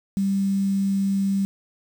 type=tone with quantisation; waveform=sine; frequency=196 Hz; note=G3; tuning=in tune; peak=-19 dBFS; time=0.17-1.45 s; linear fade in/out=0 ms; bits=7; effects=none